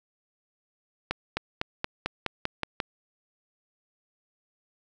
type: accelerating click train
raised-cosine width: 0.3 ms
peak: -11 dBFS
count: 9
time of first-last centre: 1.11-2.802 s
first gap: 260 ms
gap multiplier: 0.94
effects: none